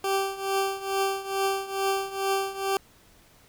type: tone with tremolo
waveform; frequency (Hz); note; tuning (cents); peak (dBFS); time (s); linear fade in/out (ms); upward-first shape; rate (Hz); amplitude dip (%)
20% pulse; 389.7; G4; -10; -17; 0.04-2.77; 2; triangle; 2.3; 85
effects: pink hiss -57 dBFS RMS until 3.48 s